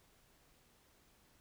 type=silence; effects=pink hiss -69 dBFS RMS until 1.4 s